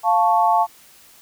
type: chord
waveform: sine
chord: F augmented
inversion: none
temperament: equal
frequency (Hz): 698.5 / 880 / 1108.7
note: F5 / A5 / C#6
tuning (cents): 0 / 0 / 0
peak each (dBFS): -18 / -16 / -21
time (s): 0.03-0.67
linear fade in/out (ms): 50
effects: white hiss -49 dBFS RMS until 1.21 s